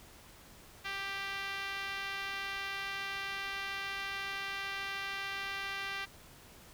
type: tone with band-pass filter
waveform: 5% pulse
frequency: 393.3 Hz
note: G4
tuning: 6 cents sharp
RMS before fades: -39 dBFS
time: 0.84-6.06 s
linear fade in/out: 20 ms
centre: 1800 Hz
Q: 0.97
effects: pink hiss -56 dBFS RMS until 6.73 s